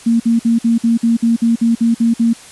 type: tone bursts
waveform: sine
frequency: 231.1 Hz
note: A#3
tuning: 15 cents flat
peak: -9 dBFS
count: 12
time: 0.06-2.334 s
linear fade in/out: 10 ms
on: 140 ms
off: 54 ms
effects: white hiss -38 dBFS RMS until 2.51 s + resampled to 24000 Hz